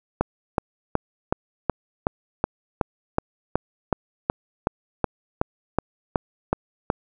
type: click train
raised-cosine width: 1 ms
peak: -5 dBFS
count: 19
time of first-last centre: 0.21-6.901 s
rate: 2.69 Hz
effects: none